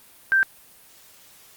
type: tone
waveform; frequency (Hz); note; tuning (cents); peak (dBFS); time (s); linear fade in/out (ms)
sine; 1568; G6; 0; -15; 0.32-0.43; 0
effects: white hiss -51 dBFS RMS until 1.56 s + Opus 32 kbps